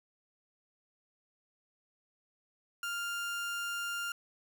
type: tone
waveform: 30% pulse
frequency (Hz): 1400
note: F6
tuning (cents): +4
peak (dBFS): -32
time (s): 2.83-4.12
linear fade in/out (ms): 2
effects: none